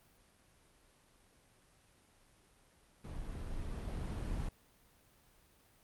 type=noise with level ramp; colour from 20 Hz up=brown; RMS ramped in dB=-44 to -37 dBFS; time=3.04-4.49 s; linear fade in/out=5 ms; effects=pink hiss -67 dBFS RMS until 5.83 s + Opus 32 kbps